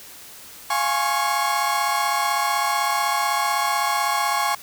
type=chord; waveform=35% pulse; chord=Db major seventh; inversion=first; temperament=equal with one note detuned; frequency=698.5 / 830.6 / 1072.8 / 1108.7 Hz; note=F5 / Ab5 / C6 / Db6; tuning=0 / 0 / +43 / 0 cents; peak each=-27 / -22 / -25 / -23 dBFS; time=0.7-4.55 s; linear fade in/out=5 ms; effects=white hiss -42 dBFS RMS until 4.62 s